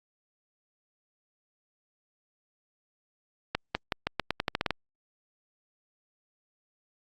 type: accelerating click train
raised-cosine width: 0.3 ms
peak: -10 dBFS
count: 12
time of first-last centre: 3.55-4.707 s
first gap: 200 ms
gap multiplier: 0.86
effects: Opus 48 kbps